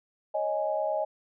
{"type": "chord", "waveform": "sine", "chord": "C# suspended second", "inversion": "none", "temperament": "just", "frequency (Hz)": [554.4, 623.7, 831.5], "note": ["C#5", "D#5", "G#5"], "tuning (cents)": [0, 4, 2], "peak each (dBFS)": [-33, -28, -32], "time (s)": [0.34, 1.05], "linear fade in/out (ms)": 10, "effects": []}